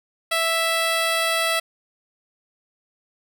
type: tone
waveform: 10% pulse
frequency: 659.3 Hz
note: E5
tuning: in tune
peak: -11 dBFS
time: 0.31-1.6 s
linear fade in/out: 10 ms
effects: none